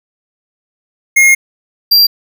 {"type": "tone pair in turn", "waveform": "square", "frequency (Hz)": [2144, 4739], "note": ["C7", "D8"], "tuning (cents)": [42, 15], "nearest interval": "octave + major second", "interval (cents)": 1373, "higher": "second", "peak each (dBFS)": -5, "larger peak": "neither", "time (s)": [[1.16, 1.35], [1.91, 2.07]], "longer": "first", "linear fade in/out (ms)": 10, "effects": []}